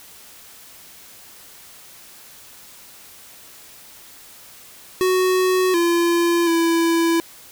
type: tone with pitch steps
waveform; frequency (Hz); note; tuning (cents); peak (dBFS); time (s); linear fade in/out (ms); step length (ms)
square; 370.4 / 341.9 / 333.2; F#4 / F4 / E4; +2 / -37 / +19; -16; 5.01-7.2; 0; 730
effects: white hiss -44 dBFS RMS until 7.51 s